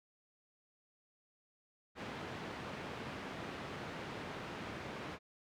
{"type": "band-pass noise", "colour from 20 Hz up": "pink", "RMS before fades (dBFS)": -45, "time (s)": [1.95, 5.19], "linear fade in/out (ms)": 50, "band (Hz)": [120, 2700], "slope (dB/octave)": 12, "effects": []}